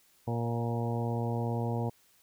harmonic tone with a mistuned harmonic, 117.6 Hz, A#2, 16 cents sharp, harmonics 1 / 2 / 3 / 4 / 5 / 6 / 7 / 8, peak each -31 / -36 / -41 / -38 / -43 / -42 / -42 / -44 dBFS, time 0.27-1.9 s, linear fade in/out 10 ms, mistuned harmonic 5, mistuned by -22 cents, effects white hiss -65 dBFS RMS until 2.22 s

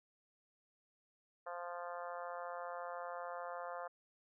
harmonic tone, 174.61 Hz, F3, in tune, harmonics 3 / 4 / 5 / 6 / 7 / 8 / 9 / 10, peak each -47 / -47 / -52 / -50 / -51 / -54 / -59 / -59 dBFS, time 1.46-3.88 s, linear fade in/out 10 ms, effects none

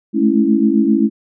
sine chord, A major seventh, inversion third, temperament equal with one note detuned, 212.4 / 220 / 277.2 / 329.6 Hz, G#3 / A3 / C#4 / E4, +39 / 0 / 0 / 0 cents, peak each -16 dBFS, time 0.13-1.1 s, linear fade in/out 50 ms, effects none

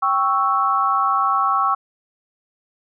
sine chord, C# diminished, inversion second, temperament equal, 784 / 1108.7 / 1318.5 Hz, G5 / C#6 / E6, 0 / 0 / 0 cents, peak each -23 / -18 / -20 dBFS, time 0.02-1.75 s, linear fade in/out 10 ms, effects none

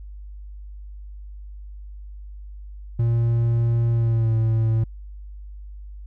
triangle tone with pitch glide, 116.54 to 112.12 Hz, A#2 to A2, 0 to +33 cents, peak -15 dBFS, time 2.99-4.84 s, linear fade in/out 5 ms, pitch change -67 cents, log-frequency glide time 3.9-4.36 s, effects added 50 Hz sine -35 dBFS peak until 6.06 s

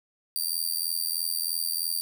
10% pulse tone with amplitude modulation, 4699 Hz, D8, in tune, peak -16 dBFS, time 0.36-2.01 s, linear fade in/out 0 ms, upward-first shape sine, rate 83.1 Hz, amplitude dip 95%, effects none

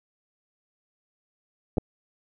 clicks, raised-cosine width 2 ms, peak -19 / -9 dBFS, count 2, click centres 1.772 / 1.782 s, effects none

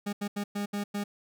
40% pulse tone bursts at uneven times, 203.9 Hz, G#3, 32 cents flat, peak -29 dBFS, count 6, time 0.06-0.13 / 0.21-0.28 / 0.36-0.44 / 0.55-0.66 / 0.73-0.84 / 0.94-1.04 s, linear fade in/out 10 ms, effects none

